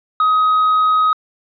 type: tone with hard clipping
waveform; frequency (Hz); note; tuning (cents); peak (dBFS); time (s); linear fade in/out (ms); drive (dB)
triangle; 1261; D#6; +23; -10; 0.2-1.13; 2; 1
effects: resampled to 11025 Hz